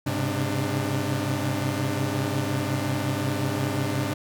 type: tone cluster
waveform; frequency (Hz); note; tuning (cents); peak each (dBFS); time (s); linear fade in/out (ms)
sawtooth; 102.1 / 130.3 / 135.9 / 297.7; G#2 / C3 / C#3 / D4; -29 / -7 / -34 / +24; -26; 0.06-4.14; 10
effects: none